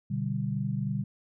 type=chord; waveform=sine; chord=G major; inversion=first; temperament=equal; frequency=123.47 / 146.83 / 196 Hz; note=B2 / D3 / G3; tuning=0 / 0 / 0 cents; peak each=-32 dBFS; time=0.1-1.04 s; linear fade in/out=10 ms; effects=none